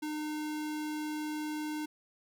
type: tone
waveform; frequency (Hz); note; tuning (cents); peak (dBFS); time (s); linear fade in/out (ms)
square; 304.2; D#4; -39; -35; 0.02-1.86; 10
effects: none